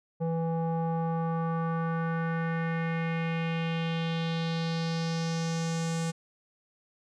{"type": "tone with low-pass filter sweep", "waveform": "square", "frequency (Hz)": 164.81, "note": "E3", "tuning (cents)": 0, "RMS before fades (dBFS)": -30, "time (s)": [0.2, 6.12], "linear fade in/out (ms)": 20, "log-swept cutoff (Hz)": [640, 8000], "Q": 2.7, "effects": []}